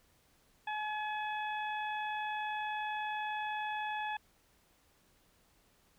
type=harmonic tone; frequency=850 Hz; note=G#5; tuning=40 cents sharp; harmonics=1 / 2 / 3 / 4; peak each=-36 / -41 / -45 / -49 dBFS; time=0.67-4.17 s; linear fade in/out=5 ms; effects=pink hiss -69 dBFS RMS until 5.98 s